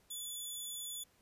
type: tone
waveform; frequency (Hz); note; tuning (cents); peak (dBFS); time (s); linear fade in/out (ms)
10% pulse; 3455; A7; -32; -33; 0.1-1.04; 10
effects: pink hiss -70 dBFS RMS until 1.21 s + resampled to 32000 Hz